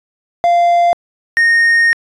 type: tone pair in turn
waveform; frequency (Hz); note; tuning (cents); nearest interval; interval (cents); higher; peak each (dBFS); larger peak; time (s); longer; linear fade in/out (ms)
triangle; 693 / 1850.1; F5 / A#6; -14 / -14; octave + perfect fourth; 1700; second; -6; neither; 0.44-0.93 / 1.37-1.93; second; 0
effects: resampled to 22050 Hz